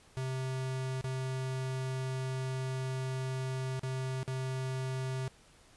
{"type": "tone with dropouts", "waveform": "square", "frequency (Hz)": 130.81, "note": "C3", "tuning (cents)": 0, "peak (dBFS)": -34, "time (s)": [0.17, 5.28], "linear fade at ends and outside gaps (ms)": 0, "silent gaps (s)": [[1.011, 1.042], [3.794, 3.833], [4.231, 4.278]], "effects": ["pink hiss -61 dBFS RMS until 5.76 s", "resampled to 24000 Hz"]}